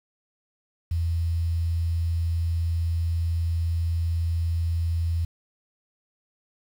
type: tone with quantisation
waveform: sine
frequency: 83.8 Hz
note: E2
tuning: 29 cents sharp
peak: -22 dBFS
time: 0.91-5.25 s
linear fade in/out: 5 ms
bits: 8
effects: none